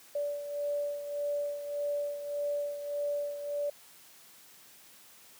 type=beating tone pair; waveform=sine; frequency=579 / 580.7 Hz; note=D5 / D5; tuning=-25 / -20 cents; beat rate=1.7 Hz; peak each=-32 / -39 dBFS; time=0.15-3.7 s; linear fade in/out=5 ms; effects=white hiss -56 dBFS RMS until 5.39 s + high-pass 100 Hz 12 dB/octave